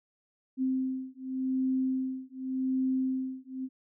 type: beating tone pair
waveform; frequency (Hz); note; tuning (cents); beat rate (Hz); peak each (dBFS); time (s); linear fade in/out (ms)
sine; 260.5 / 261.37; C4 / C4; -7 / -2; 0.87; -31; 0.57-3.69; 50
effects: none